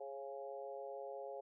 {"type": "harmonic tone with a mistuned harmonic", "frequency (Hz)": 138.59, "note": "C#3", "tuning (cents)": 0, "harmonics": [3, 4, 5, 6], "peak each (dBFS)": [-50, -47, -51, -54], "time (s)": [0, 1.41], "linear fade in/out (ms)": 10, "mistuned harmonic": 4, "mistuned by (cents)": -25, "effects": []}